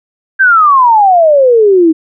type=exponential sweep; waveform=sine; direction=down; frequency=1600 to 311.1 Hz; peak=-3 dBFS; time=0.39-1.93 s; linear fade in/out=20 ms; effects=none